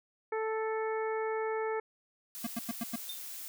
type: harmonic tone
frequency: 440 Hz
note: A4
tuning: in tune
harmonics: 1 / 2 / 3 / 4 / 5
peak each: -32 / -38 / -42 / -44 / -46 dBFS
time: 0.32-1.8 s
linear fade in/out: 5 ms
type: noise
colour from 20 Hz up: blue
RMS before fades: -43 dBFS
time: 2.35-3.48 s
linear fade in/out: 0 ms
type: tone bursts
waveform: square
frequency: 231.2 Hz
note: A#3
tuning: 14 cents flat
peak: -33 dBFS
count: 5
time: 2.44-2.96 s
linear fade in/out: 5 ms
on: 28 ms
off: 95 ms
type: tone with exponential decay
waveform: sine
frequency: 3600 Hz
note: A7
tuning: 39 cents sharp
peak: -35 dBFS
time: 3.09-3.23 s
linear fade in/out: 5 ms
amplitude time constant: 29 ms
effects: none